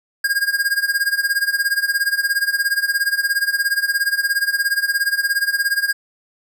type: tone with tremolo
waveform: square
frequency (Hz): 1622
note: G#6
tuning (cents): -41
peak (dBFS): -14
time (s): 0.24-5.93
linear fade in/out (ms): 5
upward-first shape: sine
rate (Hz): 17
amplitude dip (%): 85
effects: none